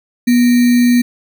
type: tone with sample-and-hold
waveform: sine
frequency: 242.9 Hz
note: B3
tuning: 29 cents flat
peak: -7 dBFS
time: 0.27-1.02 s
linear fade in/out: 10 ms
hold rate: 2100 Hz
effects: none